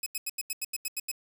5% pulse tone bursts, 2552 Hz, D#7, 43 cents sharp, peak -21 dBFS, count 10, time 0.03-1.116 s, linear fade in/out 5 ms, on 33 ms, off 84 ms, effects 8-bit

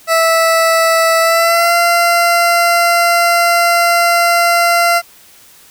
20% pulse tone with pitch glide, 656 to 687.8 Hz, E5 to F5, -9 to -27 cents, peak -4 dBFS, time 0.07-5.02 s, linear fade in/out 50 ms, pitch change +82 cents, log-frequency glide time 1.2-1.74 s, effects white hiss -43 dBFS RMS until 5.7 s

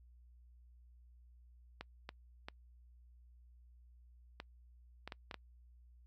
clicks, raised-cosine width 0.3 ms, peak -28 dBFS, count 8, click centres 1.81 / 2.091 / 2.485 / 4.401 / 5.076 / 5.122 / 5.312 / 5.343 s, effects noise-tail reverb RT60 0.1 s tail -26 dB re dry + added 60 Hz sine -59 dBFS peak until 6.06 s

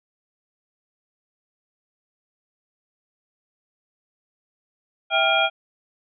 sine tone cluster, 655 / 789 / 1400 / 2403 / 3268 Hz, E5 / G5 / F6 / D7 / G#7, -11 / +11 / +4 / +39 / -29 cents, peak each -23 dBFS, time 5.1-5.5 s, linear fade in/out 50 ms, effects none

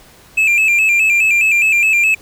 triangle tone with vibrato, 2489 Hz, D#7, in tune, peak -8 dBFS, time 0.37-2.15 s, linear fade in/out 10 ms, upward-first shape square, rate 4.8 Hz, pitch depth 74 cents each way, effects pink hiss -44 dBFS RMS until 2.21 s

